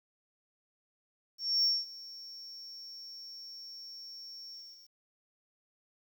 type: tone with ADSR envelope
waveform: sine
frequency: 5480 Hz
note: F8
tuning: 34 cents flat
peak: -22 dBFS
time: 1.38-4.93 s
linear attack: 260 ms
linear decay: 210 ms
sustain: -22 dB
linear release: 400 ms
effects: tanh soft clip ceiling -22 dBFS + 10-bit